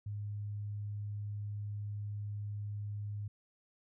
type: tone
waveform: sine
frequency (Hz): 103.4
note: G#2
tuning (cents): -7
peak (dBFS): -37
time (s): 0.06-3.28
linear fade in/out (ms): 5
effects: none